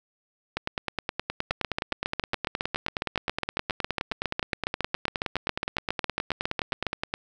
two click trains, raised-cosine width 0.3 ms, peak -10 / -11 dBFS, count 40 / 64, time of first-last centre 1.51-6.867 / 0.57-7.139 s, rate 7.28 / 9.59 Hz, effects none

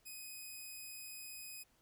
5% pulse tone, 2509 Hz, D#7, 14 cents sharp, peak -38 dBFS, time 0.05-1.64 s, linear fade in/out 20 ms, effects pink hiss -73 dBFS RMS until 1.81 s

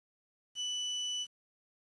35% pulse tone, 2978 Hz, F#7, 11 cents sharp, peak -32 dBFS, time 0.55-1.27 s, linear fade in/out 50 ms, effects resampled to 22050 Hz + 10-bit

